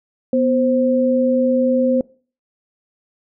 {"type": "tone pair together", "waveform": "sine", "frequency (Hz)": [246.9, 523.5], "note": ["B3", "C5"], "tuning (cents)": [0, 1], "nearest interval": "octave + minor second", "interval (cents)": 1301, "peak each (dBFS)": -16, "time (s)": [0.33, 2.01], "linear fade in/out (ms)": 2, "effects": ["noise-tail reverb RT60 0.4 s tail -23 dB re dry"]}